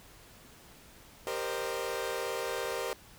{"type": "chord", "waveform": "sawtooth", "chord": "C minor seventh", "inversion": "second", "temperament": "equal with one note detuned", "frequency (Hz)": [392, 466.2, 523.3, 610.2], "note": ["G4", "Bb4", "C5", "Eb5"], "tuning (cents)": [0, 0, 0, -34], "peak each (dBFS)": [-35, -33, -34, -37], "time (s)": [1.27, 2.93], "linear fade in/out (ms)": 0, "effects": ["pink hiss -55 dBFS RMS until 3.18 s"]}